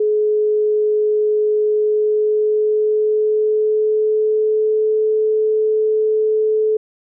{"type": "tone with pitch glide", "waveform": "sine", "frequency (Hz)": [424.5, 432.7], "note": ["G#4", "A4"], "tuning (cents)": [38, -29], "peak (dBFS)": -13, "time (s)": [0, 6.77], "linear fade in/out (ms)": 5, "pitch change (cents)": 33, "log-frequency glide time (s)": [1.69, 5.03], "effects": []}